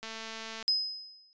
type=click train; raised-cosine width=0.2 ms; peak=-24 dBFS; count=134; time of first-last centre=0.03-0.626 s; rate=223 Hz
type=tone with exponential decay; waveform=sine; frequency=5060 Hz; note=D#8; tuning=28 cents sharp; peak=-22 dBFS; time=0.68-1.33 s; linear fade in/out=0 ms; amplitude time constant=140 ms
effects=resampled to 16000 Hz